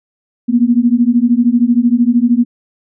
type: beating tone pair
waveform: sine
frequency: 233.1 / 246.1 Hz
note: A#3 / B3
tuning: 0 / -6 cents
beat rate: 13 Hz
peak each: -11 dBFS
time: 0.48-2.45 s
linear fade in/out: 20 ms
effects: none